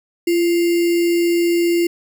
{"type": "tone with sample-and-hold", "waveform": "sine", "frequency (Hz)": 342.6, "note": "F4", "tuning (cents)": -33, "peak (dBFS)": -13, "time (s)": [0.27, 1.87], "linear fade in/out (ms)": 5, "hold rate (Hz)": 2450, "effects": []}